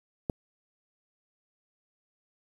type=click; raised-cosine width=2 ms; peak=-15 dBFS; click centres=0.298 s; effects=8-bit